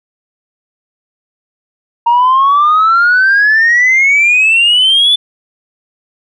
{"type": "exponential sweep", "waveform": "sine", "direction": "up", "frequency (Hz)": [931, 3500], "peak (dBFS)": -4, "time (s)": [2.06, 5.16], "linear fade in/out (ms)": 10, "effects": ["tanh soft clip ceiling -3 dBFS"]}